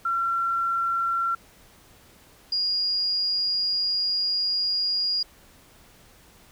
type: tone pair in turn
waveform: sine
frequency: 1362 / 4854 Hz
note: F6 / D#8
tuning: -44 / -44 cents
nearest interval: octave + minor seventh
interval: 2200 cents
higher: second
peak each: -22 / -22 dBFS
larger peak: neither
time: 0.05-1.35 / 2.52-5.23 s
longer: second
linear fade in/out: 5 ms
effects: pink hiss -54 dBFS RMS until 6.51 s